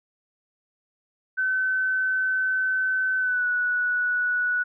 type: tone with pitch glide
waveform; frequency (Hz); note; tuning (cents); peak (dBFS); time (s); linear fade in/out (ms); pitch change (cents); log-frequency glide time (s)
sine; 1523 to 1472; F#6 to F#6; +50 to -9; -21; 1.37-4.64; 20; -59; 3.18-3.46
effects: none